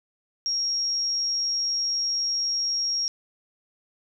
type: tone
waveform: sine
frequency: 5588 Hz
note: F8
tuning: in tune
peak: -23 dBFS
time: 0.46-3.08 s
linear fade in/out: 0 ms
effects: none